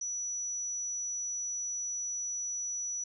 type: tone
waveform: sine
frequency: 5900 Hz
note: F#8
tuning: 6 cents flat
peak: -33 dBFS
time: 0.01-3.04 s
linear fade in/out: 5 ms
effects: none